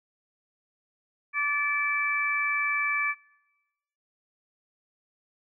harmonic tone, 580 Hz, D5, 22 cents flat, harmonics 2 / 3 / 4, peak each -31 / -30 / -26 dBFS, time 1.33-3.15 s, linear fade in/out 50 ms, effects noise-tail reverb RT60 1.0 s tail -23 dB re dry

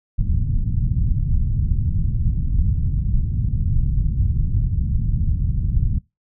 pink low-pass noise, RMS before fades -19 dBFS, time 0.18-5.99 s, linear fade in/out 10 ms, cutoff 150 Hz, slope 24 dB/octave, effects noise-tail reverb RT60 0.2 s tail -21 dB re dry

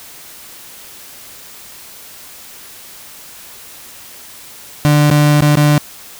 35% pulse tone with dropouts, 148 Hz, D3, 14 cents sharp, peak -6 dBFS, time 4.85-5.78 s, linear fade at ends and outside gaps 0 ms, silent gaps 5.101-5.112 / 5.406-5.421 / 5.554-5.571 s, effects white hiss -36 dBFS RMS until 6.19 s

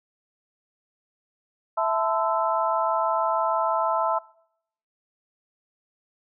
harmonic tone with a mistuned harmonic, 219.8 Hz, A3, 2 cents flat, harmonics 3 / 4 / 5 / 6, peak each -25 / -26 / -27 / -28 dBFS, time 1.77-4.19 s, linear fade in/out 10 ms, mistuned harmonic 5, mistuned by -120 cents, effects noise-tail reverb RT60 0.7 s tail -23 dB re dry

